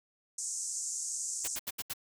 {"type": "band-pass noise", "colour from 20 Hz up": "pink", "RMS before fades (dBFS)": -37, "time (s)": [0.38, 1.56], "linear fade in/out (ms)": 5, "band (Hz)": [6300, 8400], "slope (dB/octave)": 48}
{"type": "noise bursts", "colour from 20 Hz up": "white", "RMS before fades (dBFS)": -36, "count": 5, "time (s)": [1.44, 1.936], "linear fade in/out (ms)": 10, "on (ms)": 40, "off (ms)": 74}
{"effects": []}